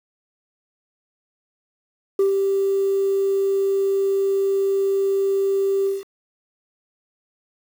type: tone with ADSR envelope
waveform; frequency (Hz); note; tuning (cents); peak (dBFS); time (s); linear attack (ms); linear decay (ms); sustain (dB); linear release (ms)
sine; 392; G4; 0; -11; 2.19-6.04; 4; 120; -5; 180
effects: tanh soft clip ceiling -13 dBFS + 7-bit